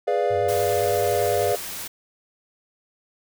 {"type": "chord", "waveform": "triangle", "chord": "G# diminished seventh", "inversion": "none", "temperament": "equal", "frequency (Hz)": [415.3, 493.9, 587.3, 698.5], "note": ["G#4", "B4", "D5", "F5"], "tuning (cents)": [0, 0, 0, 0], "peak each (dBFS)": -23, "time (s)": [0.07, 1.56], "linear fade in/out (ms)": 10}
{"type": "tone with vibrato", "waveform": "triangle", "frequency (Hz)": 98.2, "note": "G2", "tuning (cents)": 4, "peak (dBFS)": -31, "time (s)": [0.3, 1.53], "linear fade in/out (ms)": 10, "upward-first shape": "sine", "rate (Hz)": 10, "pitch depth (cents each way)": 140}
{"type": "noise", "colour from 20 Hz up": "white", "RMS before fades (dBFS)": -33, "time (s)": [0.48, 1.88], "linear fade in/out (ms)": 10}
{"effects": []}